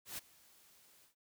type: noise with ADSR envelope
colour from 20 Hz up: white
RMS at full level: -42 dBFS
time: 0.05-1.15 s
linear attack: 130 ms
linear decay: 16 ms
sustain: -23 dB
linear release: 120 ms
effects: none